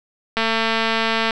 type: click train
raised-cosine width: 0.3 ms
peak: -4 dBFS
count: 212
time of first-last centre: 0.37-1.308 s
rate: 225 Hz
effects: none